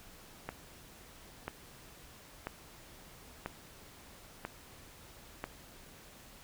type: click train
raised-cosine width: 0.5 ms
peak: -22 dBFS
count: 6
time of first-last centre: 0.49-5.44 s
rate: 1.01 Hz
effects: pink hiss -55 dBFS RMS until 6.43 s